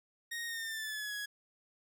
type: tone with pitch glide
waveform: sawtooth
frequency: 1864.7 to 1670.9 Hz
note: A#6 to G#6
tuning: 0 to +10 cents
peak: -34 dBFS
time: 0.31-1.26 s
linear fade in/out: 10 ms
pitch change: -190 cents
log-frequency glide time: 0.46-1.14 s
effects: none